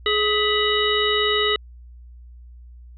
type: harmonic tone with a mistuned harmonic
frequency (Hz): 421.9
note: G#4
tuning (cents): +27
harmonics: 1 / 3 / 5 / 7 / 9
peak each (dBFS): -22 / -25 / -25 / -24 / -24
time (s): 0.06-1.56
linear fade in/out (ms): 2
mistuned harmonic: 5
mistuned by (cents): -110
effects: added 60 Hz sine -40 dBFS peak until 2.97 s